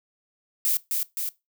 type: noise with echo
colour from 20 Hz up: violet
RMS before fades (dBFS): -23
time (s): 0.65-0.77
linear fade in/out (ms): 0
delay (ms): 260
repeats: 2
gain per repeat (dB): -3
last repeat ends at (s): 1.29
effects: noise-tail reverb RT60 0.2 s tail -19 dB re dry